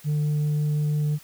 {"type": "tone", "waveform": "sine", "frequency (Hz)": 149.5, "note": "D3", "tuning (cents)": 31, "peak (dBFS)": -18, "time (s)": [0.04, 1.19], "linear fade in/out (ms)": 50, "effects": ["tanh soft clip ceiling -20 dBFS", "white hiss -50 dBFS RMS until 1.23 s"]}